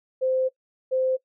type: tone pair in turn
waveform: sine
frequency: 519 / 519 Hz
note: C5 / C5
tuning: -14 / -14 cents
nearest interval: unison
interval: 0 cents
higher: neither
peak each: -20 dBFS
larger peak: neither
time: 0.21-0.49 / 0.91-1.17 s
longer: first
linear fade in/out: 20 ms
effects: noise-tail reverb RT60 0.1 s tail -20 dB re dry